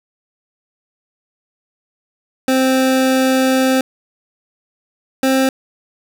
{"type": "tone pair in turn", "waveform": "25% pulse", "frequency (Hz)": [261.6, 264.6], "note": ["C4", "C4"], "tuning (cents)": [0, 20], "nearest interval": "unison", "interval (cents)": 20, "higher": "second", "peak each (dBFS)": -8, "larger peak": "neither", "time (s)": [[2.48, 3.81], [5.23, 5.49]], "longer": "first", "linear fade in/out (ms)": 2, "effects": []}